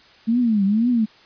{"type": "tone with vibrato", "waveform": "sine", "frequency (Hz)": 219.4, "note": "A3", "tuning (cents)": -5, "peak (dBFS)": -15, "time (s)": [0.27, 1.06], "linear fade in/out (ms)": 20, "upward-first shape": "triangle", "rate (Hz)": 2, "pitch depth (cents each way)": 240, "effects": ["white hiss -50 dBFS RMS until 1.25 s", "resampled to 11025 Hz"]}